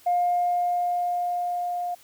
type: tone with level ramp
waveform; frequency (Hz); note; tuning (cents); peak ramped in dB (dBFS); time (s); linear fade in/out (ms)
sine; 708; F5; +23; -18 to -26; 0.06-1.95; 10
effects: tanh soft clip ceiling -15 dBFS + white hiss -54 dBFS RMS until 2.03 s